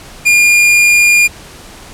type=tone; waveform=45% pulse; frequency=2416 Hz; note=D7; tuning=48 cents sharp; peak=-5 dBFS; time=0.25-1.28 s; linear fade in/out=20 ms; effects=pink hiss -34 dBFS RMS until 1.93 s + low-pass 11000 Hz 12 dB/octave